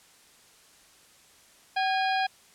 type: harmonic tone with a mistuned harmonic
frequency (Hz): 818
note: G#5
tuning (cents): -26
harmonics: 1 / 2 / 3 / 4 / 5 / 6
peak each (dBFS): -25 / -31 / -35 / -37 / -39 / -41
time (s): 1.76-2.27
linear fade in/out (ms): 10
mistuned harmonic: 1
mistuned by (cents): -120
effects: white hiss -57 dBFS RMS until 2.54 s + low-pass 10000 Hz 12 dB/octave